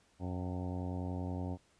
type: harmonic tone with a mistuned harmonic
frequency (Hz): 90.6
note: F#2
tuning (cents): -36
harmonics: 1 / 2 / 3 / 4 / 5 / 6 / 7 / 8 / 9 / 10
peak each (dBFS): -38 / -42 / -42 / -50 / -52 / -51 / -52 / -53 / -53 / -54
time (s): 0.19-1.58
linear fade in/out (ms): 50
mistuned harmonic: 9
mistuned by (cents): -58
effects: pink hiss -69 dBFS RMS until 1.79 s + resampled to 22050 Hz